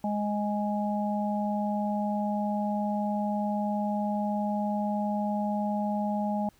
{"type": "harmonic tone", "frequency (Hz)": 207.7, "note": "G#3", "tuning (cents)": 0, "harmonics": [1, 3, 4], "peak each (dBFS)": [-28, -34, -32], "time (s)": [0.04, 6.49], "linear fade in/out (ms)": 2, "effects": ["pink hiss -63 dBFS RMS until 6.59 s"]}